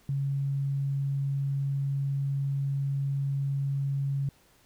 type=tone; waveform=sine; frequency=138.59 Hz; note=C#3; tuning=in tune; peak=-26 dBFS; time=0.09-4.29 s; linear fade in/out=2 ms; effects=pink hiss -62 dBFS RMS until 4.65 s